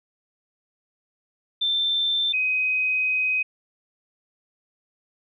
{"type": "tone pair in turn", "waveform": "sine", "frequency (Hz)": [3559, 2517], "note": ["A7", "D#7"], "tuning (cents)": [19, 19], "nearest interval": "tritone", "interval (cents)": 600, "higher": "first", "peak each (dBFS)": [-20, -20], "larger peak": "neither", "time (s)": [[1.61, 2.33], [2.33, 3.43]], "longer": "second", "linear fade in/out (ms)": 10, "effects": []}